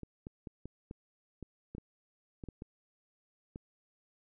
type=clicks; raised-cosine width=3 ms; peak=-30 dBFS; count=12; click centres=0.033 / 0.269 / 0.472 / 0.656 / 0.911 / 1.427 / 1.75 / 1.782 / 2.438 / 2.487 / 2.621 / 3.559 s; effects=none